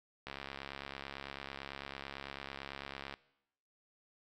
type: click train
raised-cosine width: 0.3 ms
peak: -26 dBFS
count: 199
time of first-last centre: 0.27-3.14 s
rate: 69 Hz
effects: noise-tail reverb RT60 0.8 s tail -20 dB re dry